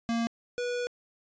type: tone pair in turn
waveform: square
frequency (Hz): 231.6 / 487.5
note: A#3 / B4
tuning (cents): -11 / -23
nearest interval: octave + minor second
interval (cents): 1288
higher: second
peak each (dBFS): -27 / -30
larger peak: first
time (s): 0.09-0.27 / 0.58-0.87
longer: second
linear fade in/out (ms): 0
effects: resampled to 16000 Hz